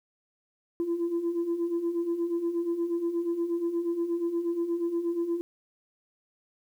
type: beating tone pair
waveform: sine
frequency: 334.3 / 342.7 Hz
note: E4 / F4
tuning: +24 / -33 cents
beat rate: 8.4 Hz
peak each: -32 / -26 dBFS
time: 0.8-5.41 s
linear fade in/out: 0 ms
effects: tanh soft clip ceiling -22 dBFS + 10-bit